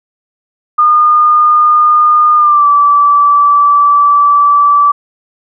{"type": "tone with pitch glide", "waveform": "sine", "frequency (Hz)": [1218, 1158.3], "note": ["D#6", "D6"], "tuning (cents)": [-37, -24], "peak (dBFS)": -4, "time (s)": [0.78, 4.92], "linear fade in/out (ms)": 10, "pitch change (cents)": -87, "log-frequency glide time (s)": [2.36, 2.67], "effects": []}